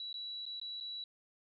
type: tone with dropouts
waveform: sine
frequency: 3923 Hz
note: B7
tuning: 12 cents flat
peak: -40 dBFS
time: 0-1.04 s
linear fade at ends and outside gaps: 2 ms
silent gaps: 0.129-0.141 / 0.455-0.463 / 0.599-0.614 / 0.802-0.808 s
effects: none